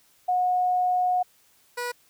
sine / 15% pulse tone pair in turn, 727 / 486.6 Hz, F#5 / B4, -31 / -26 cents, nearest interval perfect fifth, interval 695 cents, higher first, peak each -20 / -22 dBFS, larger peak first, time 0.28-1.23 / 1.77-1.92 s, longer first, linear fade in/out 10 ms, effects white hiss -61 dBFS RMS until 2.09 s

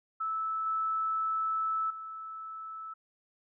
sine tone with level steps, 1310 Hz, E6, 11 cents flat, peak -30 / -28 / -39 dBFS, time 0.2-2.94 s, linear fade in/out 10 ms, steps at 0.66 / 1.9 s, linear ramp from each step 5 ms, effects none

